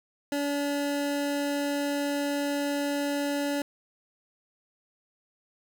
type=tone; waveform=25% pulse; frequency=286.1 Hz; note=D4; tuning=45 cents flat; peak=-23 dBFS; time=0.32-3.62 s; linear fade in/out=2 ms; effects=none